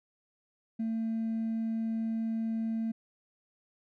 triangle tone with hard clipping, 224.6 Hz, A3, 36 cents sharp, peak -29 dBFS, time 0.79-2.92 s, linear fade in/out 10 ms, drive 2 dB, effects none

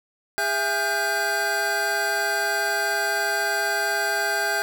square tone cluster, 406.5 / 672 / 822 / 1433 / 1576 Hz, G#4 / E5 / G#5 / F6 / G6, -37 / +33 / -18 / +44 / +9 cents, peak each -33 / -30 / -30 / -33 / -25 dBFS, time 0.38-4.62 s, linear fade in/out 0 ms, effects none

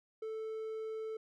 triangle tone, 440 Hz, A4, in tune, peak -36 dBFS, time 0.22-1.17 s, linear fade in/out 5 ms, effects none

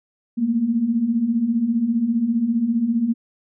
sine beating tone pair, 220 / 235 Hz, A3 / A#3, 0 / +14 cents, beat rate 15 Hz, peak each -24 / -18 dBFS, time 0.37-3.14 s, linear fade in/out 20 ms, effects none

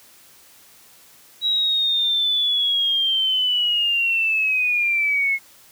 sine linear sweep, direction down, 3883 to 2165 Hz, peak -17 dBFS, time 1.41-5.39 s, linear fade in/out 50 ms, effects white hiss -50 dBFS RMS until 5.71 s + high-pass 60 Hz 12 dB/octave

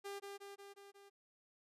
sawtooth tone with echo, 399.7 Hz, G4, 34 cents sharp, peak -40 dBFS, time 0.04-0.2 s, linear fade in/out 20 ms, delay 180 ms, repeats 5, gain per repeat -3 dB, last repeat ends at 1.1 s, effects resampled to 32000 Hz

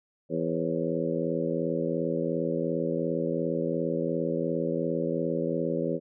harmonic tone with a mistuned harmonic, 82.8 Hz, E2, 8 cents sharp, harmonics 2 / 3 / 4 / 5 / 6 / 7, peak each -33 / -33 / -33 / -33 / -33 / -33 dBFS, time 0.29-6 s, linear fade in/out 50 ms, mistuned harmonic 7, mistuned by -78 cents, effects none

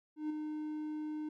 triangle tone with ADSR envelope, 305.4 Hz, D#4, 32 cents flat, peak -30 dBFS, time 0.16-1.29 s, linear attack 140 ms, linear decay 7 ms, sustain -5 dB, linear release 5 ms, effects none

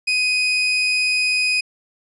30% pulse tone, 2499 Hz, D#7, 7 cents sharp, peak -14 dBFS, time 0.07-1.61 s, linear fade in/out 10 ms, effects resampled to 24000 Hz

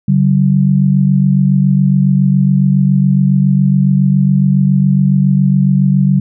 sine tone pair together, 142.09 / 189.3 Hz, C#3 / F#3, +43 / +40 cents, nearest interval perfect fourth, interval 497 cents, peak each -10 dBFS, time 0.08-6.2 s, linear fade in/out 5 ms, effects none

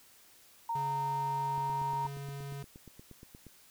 sine tone with pitch glide, 924 to 934.2 Hz, A#5 to A#5, -16 to +3 cents, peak -31 dBFS, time 0.69-2.07 s, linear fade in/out 5 ms, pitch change +19 cents, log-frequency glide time 1.03-1.76 s
square tone, 140 Hz, C#3, 18 cents sharp, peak -40 dBFS, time 0.75-2.63 s, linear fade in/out 5 ms
click train, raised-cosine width 3 ms, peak -37 dBFS, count 17, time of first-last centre 1.58-3.467 s, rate 8.48 Hz
effects white hiss -60 dBFS RMS until 3.7 s

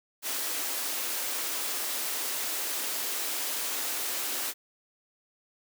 white high-pass noise, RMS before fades -32 dBFS, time 0.22-4.54 s, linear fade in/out 50 ms, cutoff 250 Hz, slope 48 dB/octave, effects none

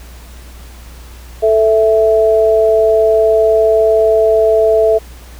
sine tone pair together, 439.7 / 659.3 Hz, A4 / E5, -1 / 0 cents, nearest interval perfect fifth, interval 701 cents, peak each -10 dBFS, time 1.42-4.99 s, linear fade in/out 20 ms, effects added 60 Hz sine -32 dBFS peak until 5.39 s + pink hiss -40 dBFS RMS until 5.39 s

